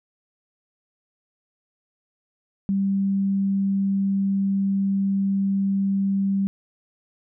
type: tone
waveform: sine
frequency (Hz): 196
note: G3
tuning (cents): 0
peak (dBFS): -19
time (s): 2.69-6.47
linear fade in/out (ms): 0
effects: none